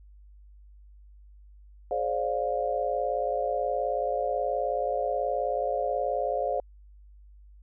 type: chord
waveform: sine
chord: D half-diminished seventh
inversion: second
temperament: just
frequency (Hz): 422.9 / 528.6 / 587.3 / 704.8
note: Ab4 / C5 / D5 / F5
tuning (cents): +31 / +18 / 0 / +16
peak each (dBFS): -34 / -30 / -31 / -30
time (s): 1.91-6.6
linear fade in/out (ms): 2
effects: added 50 Hz sine -49 dBFS peak until 7.62 s